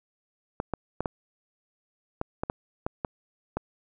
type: clicks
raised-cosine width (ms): 1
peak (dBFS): -14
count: 10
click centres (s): 0.601 / 0.737 / 1.006 / 1.058 / 2.214 / 2.435 / 2.499 / 2.865 / 3.048 / 3.57
effects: none